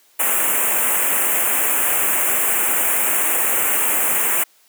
white band-stop noise, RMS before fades -18 dBFS, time 0.19-4.44 s, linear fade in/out 10 ms, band 2800 to 7400 Hz, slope 48 dB/octave, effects white hiss -55 dBFS RMS until 4.68 s + high-pass 300 Hz 12 dB/octave

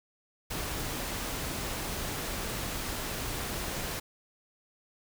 pink noise, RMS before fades -35 dBFS, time 0.5-4 s, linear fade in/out 10 ms, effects none

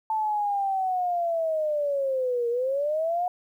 sine linear two-way sweep, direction down then up, 883 to 466.2 to 728 Hz, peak -23 dBFS, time 0.1-3.28 s, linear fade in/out 2 ms, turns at 2.49 s, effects 10-bit

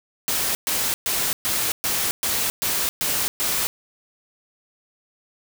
white noise bursts, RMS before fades -23 dBFS, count 9, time 0.28-3.67 s, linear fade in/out 0 ms, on 270 ms, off 120 ms, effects none

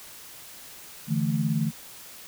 sine chord, D suspended second, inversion none, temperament equal, 146.83 / 164.81 / 220 Hz, D3 / E3 / A3, 0 / 0 / 0 cents, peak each -27 dBFS, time 1.07-1.72 s, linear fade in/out 50 ms, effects white hiss -45 dBFS RMS until 2.27 s

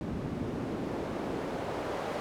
pink noise with band-pass filter sweep, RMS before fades -35 dBFS, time 0.01-2.2 s, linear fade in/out 0 ms, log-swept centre 200 to 620 Hz, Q 0.98, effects none

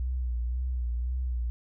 sine tone with vibrato, 61.3 Hz, B1, 12 cents flat, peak -27 dBFS, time 0-1.5 s, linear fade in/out 0 ms, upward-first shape sine, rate 1.9 Hz, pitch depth 62 cents each way, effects none

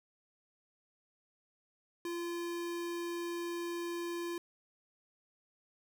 square tone, 343.7 Hz, F4, 28 cents flat, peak -37 dBFS, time 2.05-4.38 s, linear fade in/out 2 ms, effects none

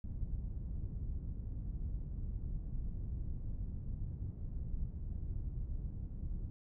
pink low-pass noise, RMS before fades -40 dBFS, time 0.04-6.5 s, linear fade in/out 0 ms, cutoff 110 Hz, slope 12 dB/octave, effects none

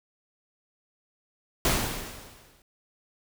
pink noise with exponential decay, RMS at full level -22 dBFS, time 1.65-2.62 s, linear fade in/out 2 ms, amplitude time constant 210 ms, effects none

